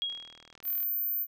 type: tone with exponential decay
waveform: sine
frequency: 3293 Hz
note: G#7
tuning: 15 cents flat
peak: -27 dBFS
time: 0.02-0.53 s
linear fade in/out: 0 ms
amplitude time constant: 110 ms
type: click train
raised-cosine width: 0.2 ms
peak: -33 dBFS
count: 30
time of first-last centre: 0.1-0.829 s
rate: 39.8 Hz
type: tone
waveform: sine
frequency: 14340 Hz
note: A9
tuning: 32 cents sharp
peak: -28 dBFS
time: 0.63-1.27 s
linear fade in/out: 50 ms
effects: none